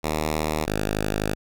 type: tone pair in turn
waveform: 5% pulse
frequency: 77.3 / 51.97 Hz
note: D#2 / G#1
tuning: -11 / +2 cents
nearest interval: perfect fifth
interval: 687 cents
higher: first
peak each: -12 dBFS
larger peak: neither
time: 0.03-0.66 / 0.66-1.35 s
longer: second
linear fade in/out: 20 ms
effects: none